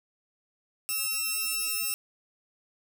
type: tone pair together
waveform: 5% pulse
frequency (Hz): 1284.8 / 2699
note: E6 / E7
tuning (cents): -45 / +40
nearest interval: octave + minor second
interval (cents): 1285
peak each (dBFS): -27 / -19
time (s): 0.89-1.94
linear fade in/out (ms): 0
effects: none